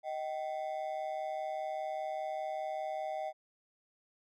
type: ring-modulated tone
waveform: triangle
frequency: 698.5 Hz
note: F5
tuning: in tune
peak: -30 dBFS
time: 0.03-3.33 s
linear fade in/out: 50 ms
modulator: 72.5 Hz
effects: none